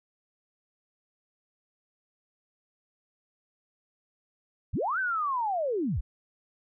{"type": "linear two-way sweep", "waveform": "sine", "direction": "up then down", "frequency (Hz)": [32.69, 1569, 32.69], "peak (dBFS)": -26, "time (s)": [4.73, 6.01], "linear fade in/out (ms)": 10, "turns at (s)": 4.99, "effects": []}